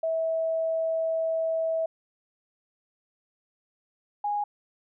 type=tone pair in turn; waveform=sine; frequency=650 / 824.9 Hz; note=E5 / G#5; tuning=-24 / -12 cents; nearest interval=major third; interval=412 cents; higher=second; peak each=-24 / -25 dBFS; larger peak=first; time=0.03-1.86 / 4.24-4.44 s; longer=first; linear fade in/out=5 ms; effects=none